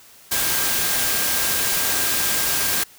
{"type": "tone in noise", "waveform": "sine", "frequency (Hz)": 1600, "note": "G6", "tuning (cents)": 35, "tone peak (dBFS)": -32, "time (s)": [0.31, 2.84], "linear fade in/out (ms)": 10, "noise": "white", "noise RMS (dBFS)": -21, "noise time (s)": [0.31, 2.84], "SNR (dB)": -14, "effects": ["white hiss -48 dBFS RMS until 2.98 s"]}